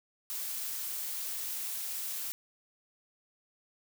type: noise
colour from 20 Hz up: blue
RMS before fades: -37 dBFS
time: 0.3-2.32 s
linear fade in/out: 0 ms
effects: none

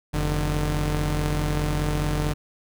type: tone pair together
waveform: sawtooth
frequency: 44.69 / 150 Hz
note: F1 / D3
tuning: +41 / +37 cents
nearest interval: octave + major sixth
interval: 2096 cents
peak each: -21 dBFS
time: 0.13-2.34 s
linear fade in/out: 20 ms
effects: none

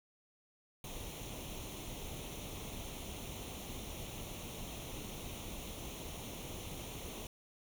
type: noise with comb filter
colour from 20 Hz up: pink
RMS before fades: -45 dBFS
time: 0.84-7.27 s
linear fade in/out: 2 ms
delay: 0.31 ms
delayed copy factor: +0.7
effects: none

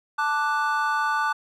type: chord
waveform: triangle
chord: D major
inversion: second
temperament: equal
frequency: 880 / 1174.7 / 1480 Hz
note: A5 / D6 / F#6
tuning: 0 / 0 / 0 cents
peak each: -24 dBFS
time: 0.18-1.33 s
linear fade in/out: 10 ms
effects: none

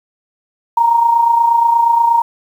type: tone with amplitude modulation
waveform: sine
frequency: 932.3 Hz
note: A#5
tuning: in tune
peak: -6 dBFS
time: 0.77-2.22 s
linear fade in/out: 5 ms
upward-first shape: sine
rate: 28.4 Hz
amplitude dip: 55%
effects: 7-bit

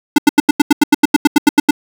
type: tone bursts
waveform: square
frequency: 293.7 Hz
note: D4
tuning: in tune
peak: -4 dBFS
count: 15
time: 0.16-1.709 s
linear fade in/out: 5 ms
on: 23 ms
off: 86 ms
effects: none

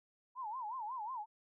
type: tone with vibrato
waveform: sine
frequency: 938 Hz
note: A#5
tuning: 11 cents sharp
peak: -39 dBFS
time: 0.35-1.26 s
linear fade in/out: 50 ms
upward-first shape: sine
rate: 5.5 Hz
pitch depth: 210 cents each way
effects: none

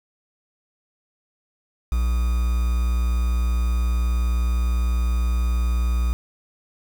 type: tone with quantisation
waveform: triangle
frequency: 59.7 Hz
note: A#1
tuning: 42 cents sharp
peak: -16 dBFS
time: 1.92-6.13 s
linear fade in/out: 0 ms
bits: 6
effects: none

